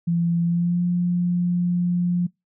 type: tone with pitch glide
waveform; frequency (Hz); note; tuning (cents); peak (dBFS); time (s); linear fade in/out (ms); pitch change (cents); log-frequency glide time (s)
sine; 170 to 176.2; F3 to F3; -46 to +16; -18; 0.07-2.27; 10; +62; 0.44-0.83
effects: noise-tail reverb RT60 0.2 s tail -25 dB re dry